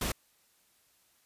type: noise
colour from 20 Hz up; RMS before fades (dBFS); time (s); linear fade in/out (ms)
pink; -32; 0.01-0.12; 5
effects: white hiss -68 dBFS RMS until 1.25 s + resampled to 32000 Hz